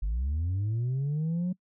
sine linear sweep, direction up, 46.25 to 185 Hz, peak -24 dBFS, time 0.02-1.53 s, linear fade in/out 10 ms, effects noise-tail reverb RT60 0.1 s tail -25 dB re dry + tanh soft clip ceiling -25 dBFS

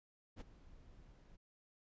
brown noise with ADSR envelope, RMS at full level -43 dBFS, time 0.36-1.37 s, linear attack 48 ms, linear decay 16 ms, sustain -17 dB, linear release 20 ms, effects resampled to 16000 Hz

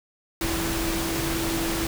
sine tone in noise, 330.5 Hz, E4, 5 cents sharp, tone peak -28 dBFS, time 0.41-1.87 s, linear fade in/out 2 ms, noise pink, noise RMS -28 dBFS, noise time 0.41-1.87 s, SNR -3 dB, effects none

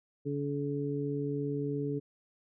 harmonic tone, 142.9 Hz, D3, 47 cents flat, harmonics 1 / 2 / 3, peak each -35 / -35 / -35 dBFS, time 0.25-2 s, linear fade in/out 20 ms, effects none

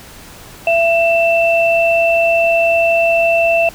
sine tone pair together, 670 / 2668 Hz, E5 / E7, +28 / +20 cents, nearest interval 2 octaves, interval 2392 cents, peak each -11 / -15 dBFS, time 0.67-3.69 s, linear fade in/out 2 ms, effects pink hiss -37 dBFS RMS until 3.74 s

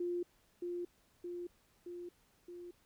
sine tone with echo, 351 Hz, F4, 9 cents sharp, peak -34 dBFS, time 0-0.23 s, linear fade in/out 5 ms, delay 620 ms, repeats 4, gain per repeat -3 dB, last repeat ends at 2.71 s, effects pink hiss -71 dBFS RMS until 2.85 s

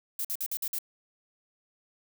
violet noise bursts, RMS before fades -32 dBFS, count 6, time 0.19-0.787 s, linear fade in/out 2 ms, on 57 ms, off 51 ms, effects none

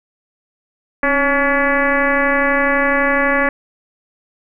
sine tone with frequency modulation, 1132 Hz, C#6, 36 cents sharp, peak -12 dBFS, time 1.03-3.49 s, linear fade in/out 2 ms, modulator 287 Hz, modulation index 3.3, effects 9-bit

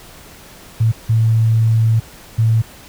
sine tone bursts at uneven times, 112.5 Hz, A2, 39 cents sharp, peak -10 dBFS, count 3, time 0.8-0.92 / 1.09-2 / 2.38-2.62 s, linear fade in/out 10 ms, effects pink hiss -40 dBFS RMS until 2.88 s

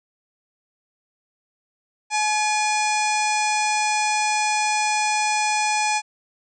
harmonic tone with a mistuned harmonic, 851 Hz, G#5, 42 cents sharp, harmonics 1 / 2 / 3 / 4 / 5 / 6 / 7 / 8 / 9 / 10, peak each -21 / -32 / -25 / -37 / -35 / -32 / -31 / -36 / -34 / -36 dBFS, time 2.1-6.02 s, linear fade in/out 50 ms, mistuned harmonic 3, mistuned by -83 cents, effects none

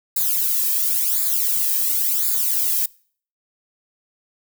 violet noise with flanger, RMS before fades -20 dBFS, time 0.16-2.86 s, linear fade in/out 5 ms, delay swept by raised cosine 0.34 to 1.44 ms, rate 0.94 Hz, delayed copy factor -1, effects noise-tail reverb RT60 0.5 s tail -24 dB re dry

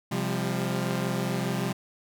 sawtooth chord, C suspended fourth, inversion none, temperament equal with one note detuned, 130.81 / 174.61 / 199.65 Hz, C3 / F3 / G3, 0 / 0 / +32 cents, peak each -27 dBFS, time 0.11-1.73 s, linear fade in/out 10 ms, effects none

